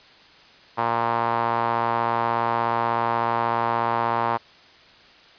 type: tone with band-pass filter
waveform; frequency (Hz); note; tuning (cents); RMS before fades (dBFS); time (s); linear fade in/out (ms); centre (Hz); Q
sawtooth; 116.54; A#2; 0; -23; 0.77-4.38; 20; 960; 3.2
effects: white hiss -50 dBFS RMS until 5.38 s + resampled to 11025 Hz